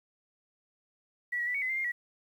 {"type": "tone with pitch steps", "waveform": "sine", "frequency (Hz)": [1945, 1914, 1973, 2232, 2030, 2097, 2118, 1932], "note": ["B6", "A#6", "B6", "C#7", "B6", "C7", "C7", "B6"], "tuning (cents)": [-27, 45, -2, 11, 47, 3, 21, -39], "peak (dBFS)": -29, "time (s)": [1.32, 1.92], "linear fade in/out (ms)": 10, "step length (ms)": 75, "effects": ["10-bit"]}